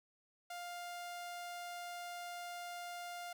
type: tone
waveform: sawtooth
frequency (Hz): 702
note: F5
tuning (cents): +9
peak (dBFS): -40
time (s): 0.5-3.33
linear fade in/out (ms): 5
effects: none